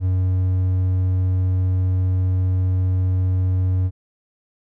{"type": "tone", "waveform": "triangle", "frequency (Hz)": 92.5, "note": "F#2", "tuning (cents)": 0, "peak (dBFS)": -14, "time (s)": [0, 3.91], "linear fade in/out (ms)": 50, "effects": []}